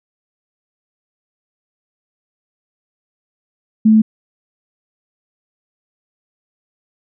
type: tone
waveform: sine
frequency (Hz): 218.3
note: A3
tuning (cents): -13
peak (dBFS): -6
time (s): 3.85-4.02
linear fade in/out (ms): 10
effects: none